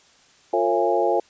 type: tone cluster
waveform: sine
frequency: 353.3 / 452.4 / 544 / 676 / 823 Hz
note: F4 / A4 / C#5 / E5 / G#5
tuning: +20 / +48 / -33 / +43 / -16 cents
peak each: -24 dBFS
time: 0.53-1.2 s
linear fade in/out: 5 ms
effects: white hiss -55 dBFS RMS until 1.29 s + resampled to 16000 Hz